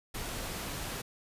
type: noise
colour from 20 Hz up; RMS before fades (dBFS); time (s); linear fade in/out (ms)
pink; -38; 0.14-1.02; 10
effects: resampled to 32000 Hz